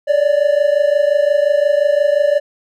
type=tone pair together; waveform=triangle; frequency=570 / 595.7 Hz; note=C#5 / D5; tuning=+48 / +24 cents; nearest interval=minor second; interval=76 cents; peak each=-12 dBFS; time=0.07-2.4 s; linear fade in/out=20 ms; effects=none